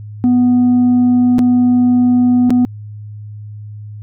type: tone with dropouts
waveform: sine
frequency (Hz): 246.9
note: B3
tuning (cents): 0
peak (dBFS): -5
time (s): 0.24-2.65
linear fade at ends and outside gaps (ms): 0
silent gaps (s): 1.384-1.391 / 2.496-2.505
effects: tanh soft clip ceiling -7 dBFS + added 105 Hz sine -27 dBFS peak until 4.02 s